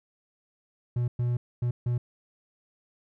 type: tone bursts at uneven times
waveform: triangle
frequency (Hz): 121.4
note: B2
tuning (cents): -29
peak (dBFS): -22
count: 4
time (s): 0.96-1.08 / 1.19-1.37 / 1.62-1.71 / 1.86-1.98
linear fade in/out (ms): 5
effects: none